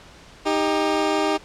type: tone pair together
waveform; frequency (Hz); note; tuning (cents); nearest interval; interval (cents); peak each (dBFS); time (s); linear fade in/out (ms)
20% pulse; 311.1 / 397.6; D#4 / G4; 0 / +25; major third; 425; -17; 0.45-1.38; 20
effects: pink hiss -46 dBFS RMS until 1.44 s + low-pass 6000 Hz 12 dB/octave

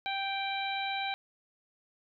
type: harmonic tone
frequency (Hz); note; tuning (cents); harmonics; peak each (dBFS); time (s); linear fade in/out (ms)
784; G5; 0; 1 / 2 / 3 / 4 / 5; -34 / -41 / -37 / -43 / -39; 0.06-1.14; 0
effects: none

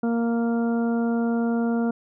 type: harmonic tone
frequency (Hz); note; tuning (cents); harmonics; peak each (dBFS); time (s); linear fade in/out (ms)
232.7; A#3; -3; 1 / 2 / 3 / 4 / 5 / 6; -21 / -29 / -33 / -41 / -45 / -38; 0.03-1.91; 5
effects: none

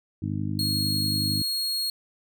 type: harmonic tone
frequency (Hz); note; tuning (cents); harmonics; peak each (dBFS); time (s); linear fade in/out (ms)
51; G#1; -31; 2 / 3 / 4 / 5 / 6; -30 / -32 / -33 / -34 / -35; 0.22-1.42; 5
type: tone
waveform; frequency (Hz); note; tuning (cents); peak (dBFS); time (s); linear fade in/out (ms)
40% pulse; 4294; C8; +44; -24; 0.59-1.9; 2
effects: none

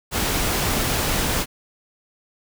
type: noise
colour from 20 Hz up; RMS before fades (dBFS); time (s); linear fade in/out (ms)
pink; -22; 0.11-1.46; 50
effects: none

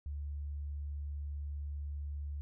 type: tone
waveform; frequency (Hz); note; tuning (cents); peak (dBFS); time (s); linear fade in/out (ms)
sine; 72.4; D2; -24; -37; 0.06-2.41; 0
effects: none

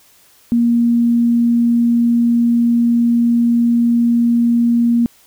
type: tone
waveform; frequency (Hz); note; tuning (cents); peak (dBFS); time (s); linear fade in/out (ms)
sine; 235.8; A#3; +20; -10; 0.52-5.06; 0
effects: white hiss -50 dBFS RMS until 5.26 s

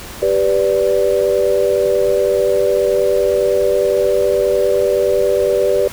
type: chord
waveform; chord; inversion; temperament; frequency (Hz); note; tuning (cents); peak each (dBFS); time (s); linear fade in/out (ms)
sine; G major; none; equal with one note detuned; 392 / 493.9 / 583.6; G4 / B4 / D5; 0 / 0 / -11; -16; 0.22-5.88; 5
effects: pink hiss -32 dBFS RMS until 5.92 s

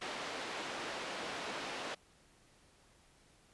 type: band-pass noise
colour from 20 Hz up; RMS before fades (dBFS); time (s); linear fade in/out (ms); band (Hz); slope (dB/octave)
pink; -42; 0.01-1.95; 10; 370 to 4200; 12
effects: pink hiss -66 dBFS RMS until 3.53 s + resampled to 24000 Hz

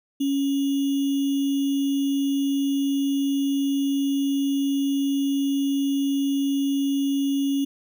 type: tone with sample-and-hold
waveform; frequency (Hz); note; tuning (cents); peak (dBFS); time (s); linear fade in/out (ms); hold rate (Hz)
sine; 277.2; C#4; 0; -20; 0.2-7.65; 10; 3150
effects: none

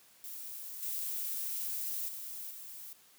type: noise with level steps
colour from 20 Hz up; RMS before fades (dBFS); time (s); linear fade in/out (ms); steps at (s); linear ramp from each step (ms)
violet; -44 / -37 / -43 / -47; 0.24-2.93; 0; 0.82 / 2.08 / 2.5; 10
effects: white hiss -62 dBFS RMS until 3.18 s + high-pass 100 Hz 12 dB/octave

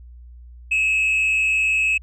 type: tone with frequency modulation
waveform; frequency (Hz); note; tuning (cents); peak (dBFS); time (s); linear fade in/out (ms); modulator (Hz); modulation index
sine; 2583; E7; -36; -14; 0.71-1.98; 10; 179; 0.3
effects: tanh soft clip ceiling -15 dBFS + added 60 Hz sine -39 dBFS peak until 2.02 s

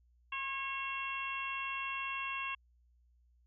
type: harmonic tone with a mistuned harmonic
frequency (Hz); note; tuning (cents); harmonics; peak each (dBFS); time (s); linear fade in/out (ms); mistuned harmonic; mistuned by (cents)
546; C#5; -26; 2 / 3 / 4 / 5 / 6; -40 / -47 / -45 / -39 / -50; 0.32-2.55; 5; 2; -22
effects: added 60 Hz sine -65 dBFS peak until 3.46 s

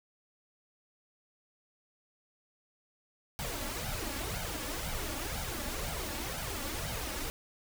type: noise with flanger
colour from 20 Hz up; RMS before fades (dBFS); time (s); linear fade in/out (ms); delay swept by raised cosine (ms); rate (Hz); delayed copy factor
pink; -37; 3.39-7.3; 0; 1.3 to 3.6; 2; +0.7
effects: none

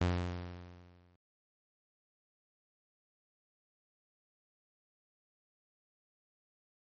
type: tone with exponential decay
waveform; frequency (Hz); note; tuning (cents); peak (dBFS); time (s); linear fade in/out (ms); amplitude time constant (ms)
sawtooth; 88.7; F2; +27; -23; 0.01-1.16; 5; 250
effects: low-pass 5000 Hz 12 dB/octave + MP3 32 kbps

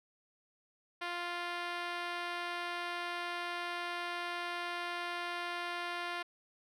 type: tone with band-pass filter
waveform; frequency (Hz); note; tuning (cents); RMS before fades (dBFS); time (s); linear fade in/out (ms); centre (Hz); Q
5% pulse; 349.2; F4; 0; -39; 1.01-6.23; 10; 960; 0.54
effects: none

